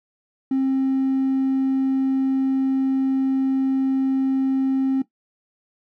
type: tone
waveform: triangle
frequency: 266.4 Hz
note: C4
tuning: 31 cents sharp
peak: -14 dBFS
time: 0.51-5.02 s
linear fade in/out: 5 ms
effects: noise-tail reverb RT60 0.1 s tail -17 dB re dry + tanh soft clip ceiling -14 dBFS